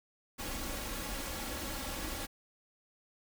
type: noise with comb filter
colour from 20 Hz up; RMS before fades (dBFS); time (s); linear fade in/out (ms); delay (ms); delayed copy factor
pink; -39; 0.38-2.27; 20; 3.6; +0.6
effects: none